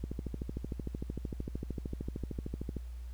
click train, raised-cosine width 3 ms, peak -24 dBFS, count 37, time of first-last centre 0.04-2.767 s, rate 13.2 Hz, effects added 60 Hz sine -40 dBFS peak until 3.13 s + pink hiss -64 dBFS RMS until 3.13 s

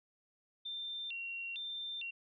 sine tone with vibrato, 3136 Hz, G7, in tune, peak -39 dBFS, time 0.65-2.11 s, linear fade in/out 10 ms, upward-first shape square, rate 1.1 Hz, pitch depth 230 cents each way, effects none

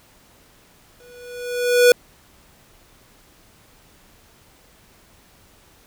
square tone with exponential growth, 488.7 Hz, B4, 18 cents flat, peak -8 dBFS, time 1-1.92 s, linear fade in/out 2 ms, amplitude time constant 200 ms, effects pink hiss -53 dBFS RMS until 5.86 s

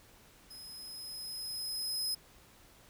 sawtooth tone with level ramp, 5090 Hz, D#8, 39 cents sharp, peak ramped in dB -45 to -29 dBFS, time 0.5-2.15 s, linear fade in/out 10 ms, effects pink hiss -60 dBFS RMS until 2.89 s

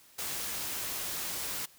white noise, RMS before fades -36 dBFS, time 0.18-1.66 s, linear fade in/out 10 ms, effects white hiss -59 dBFS RMS until 1.78 s

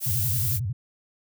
violet noise, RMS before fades -27 dBFS, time 0-0.6 s, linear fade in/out 50 ms
sine tone with vibrato, 109.8 Hz, A2, 3 cents flat, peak -25 dBFS, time 0.06-0.73 s, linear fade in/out 10 ms, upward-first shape square, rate 11 Hz, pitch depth 240 cents each way
effects none

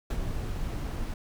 brown noise with ADSR envelope, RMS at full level -27 dBFS, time 0.1-1.14 s, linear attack 6 ms, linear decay 61 ms, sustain -5 dB, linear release 4 ms, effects none

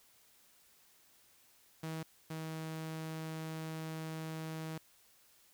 sawtooth tone pair in turn, 160.1 / 159.39 Hz, D#3 / D#3, +50 / +42 cents, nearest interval unison, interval 8 cents, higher first, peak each -35 / -36 dBFS, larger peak first, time 1.83-2.03 / 2.3-4.78 s, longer second, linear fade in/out 5 ms, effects white hiss -66 dBFS RMS until 5.53 s

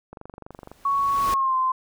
click train, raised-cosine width 1 ms, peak -25 dBFS, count 15, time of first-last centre 0.13-0.716 s, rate 23.9 Hz
pink noise with exponential growth, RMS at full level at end -30 dBFS, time 0.51-1.34 s, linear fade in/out 1 ms, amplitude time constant 180 ms
sine tone with pitch glide, 1113 to 1038.5 Hz, C#6 to C6, +7 to -13 cents, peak -19 dBFS, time 0.85-1.72 s, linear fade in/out 5 ms, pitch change -120 cents, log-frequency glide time 1.25-1.56 s
effects none

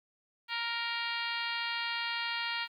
harmonic tone, 467.1 Hz, A#4, 3 cents sharp, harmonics 2 / 3 / 4 / 5 / 6 / 7 / 8 / 9 / 10, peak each -40 / -40 / -39 / -40 / -40 / -42 / -46 / -42 / -48 dBFS, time 0.48-2.68 s, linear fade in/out 50 ms, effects 11-bit

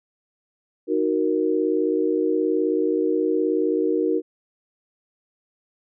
sine chord, D# minor, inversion none, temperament equal, 311.1 / 370 / 466.2 Hz, D#4 / F#4 / A#4, 0 / 0 / 0 cents, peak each -23 dBFS, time 0.87-4.22 s, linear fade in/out 50 ms, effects none

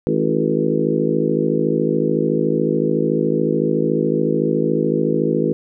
harmonic tone with a mistuned harmonic, 53.8 Hz, A1, 38 cents flat, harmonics 3 / 4 / 5 / 6 / 7 / 8 / 9, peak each -23 / -23 / -23 / -23 / -23 / -23 / -23 dBFS, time 0.07-5.53 s, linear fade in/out 0 ms, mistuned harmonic 7, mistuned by -46 cents, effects none

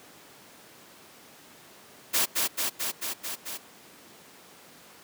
white noise with echo, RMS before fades -24 dBFS, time 2.13-2.26 s, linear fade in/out 20 ms, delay 220 ms, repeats 6, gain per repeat -2 dB, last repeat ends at 3.58 s, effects pink hiss -51 dBFS RMS until 5.03 s + high-pass 200 Hz 12 dB/octave

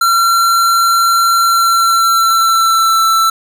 square tone with pitch glide, 1364 to 1332.1 Hz, F6 to E6, -41 to +18 cents, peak -9 dBFS, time 0.01-3.3 s, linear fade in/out 5 ms, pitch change -41 cents, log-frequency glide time 1.39-3.05 s, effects none

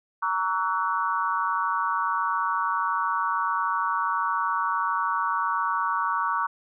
sine chord, F# dominant seventh, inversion first, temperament equal with one note detuned, 932.3 / 1131.4 / 1318.5 / 1480 Hz, A#5 / C#6 / E6 / F#6, 0 / +35 / 0 / 0 cents, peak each -28 / -26 / -31 / -31 dBFS, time 0.22-6.47 s, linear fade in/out 10 ms, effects none

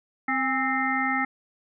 harmonic tone with a mistuned harmonic, 261.6 Hz, C4, in tune, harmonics 1 / 3 / 5 / 7 / 8, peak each -29 / -29 / -29 / -29 / -29 dBFS, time 0.28-1.25 s, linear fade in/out 5 ms, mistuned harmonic 3, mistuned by +54 cents, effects none

